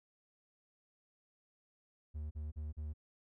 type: tone bursts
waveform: triangle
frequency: 75.9 Hz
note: D#2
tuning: 42 cents flat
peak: -37 dBFS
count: 4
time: 2.14-2.937 s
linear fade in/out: 20 ms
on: 170 ms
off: 39 ms
effects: none